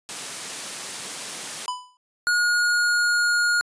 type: high-pass noise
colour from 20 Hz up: white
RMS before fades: -32 dBFS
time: 0.09-1.66 s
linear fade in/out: 0 ms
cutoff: 130 Hz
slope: 24 dB/octave
type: tone with exponential decay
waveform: square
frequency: 997 Hz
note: B5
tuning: 16 cents sharp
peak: -23 dBFS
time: 1.68-1.97 s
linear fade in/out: 1 ms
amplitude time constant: 62 ms
type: tone with pitch glide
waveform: square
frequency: 1441 to 1431 Hz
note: F#6 to F6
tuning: -46 to +42 cents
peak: -19 dBFS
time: 2.27-3.61 s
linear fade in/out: 0 ms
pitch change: -12 cents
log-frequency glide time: 2.38-3.35 s
effects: resampled to 22050 Hz